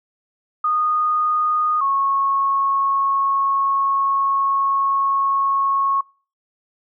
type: tone pair in turn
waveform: sine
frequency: 1232 / 1097.6 Hz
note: D#6 / C#6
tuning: -17 / -17 cents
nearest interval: major second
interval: 200 cents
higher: first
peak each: -16 dBFS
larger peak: neither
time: 0.64-1.81 / 1.81-6.01 s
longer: second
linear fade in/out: 5 ms
effects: noise-tail reverb RT60 0.4 s tail -25 dB re dry